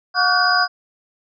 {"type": "tone cluster", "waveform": "sine", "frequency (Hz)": [721, 1135, 1453, 1529, 4937], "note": ["F#5", "C#6", "F#6", "G6", "D#8"], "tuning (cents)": [-45, 41, -32, -44, -14], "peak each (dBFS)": -20, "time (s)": [0.14, 0.68], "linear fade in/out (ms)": 50, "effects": []}